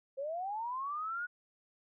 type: linear sweep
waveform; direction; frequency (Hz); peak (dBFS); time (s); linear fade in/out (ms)
sine; up; 522 to 1472; -35; 0.17-1.27; 20
effects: none